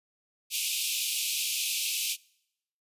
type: high-pass noise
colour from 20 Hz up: pink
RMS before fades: -30 dBFS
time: 0.5-2.17 s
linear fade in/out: 50 ms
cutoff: 2400 Hz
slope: 96 dB/octave
effects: noise-tail reverb RT60 0.8 s tail -25 dB re dry + resampled to 32000 Hz